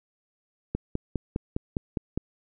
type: click train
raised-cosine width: 3 ms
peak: -14 dBFS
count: 8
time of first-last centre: 0.75-2.176 s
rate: 4.91 Hz
effects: none